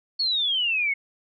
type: exponential sweep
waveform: sine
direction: down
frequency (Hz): 4435 to 2159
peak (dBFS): -21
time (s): 0.19-0.94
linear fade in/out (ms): 10
effects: none